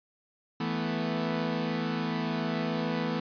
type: chord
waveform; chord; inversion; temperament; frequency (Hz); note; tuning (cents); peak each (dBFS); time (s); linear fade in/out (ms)
sawtooth; E suspended fourth; none; equal; 164.81 / 220 / 246.9; E3 / A3 / B3; 0 / 0 / 0; -29; 0.6-3.2; 5
effects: resampled to 11025 Hz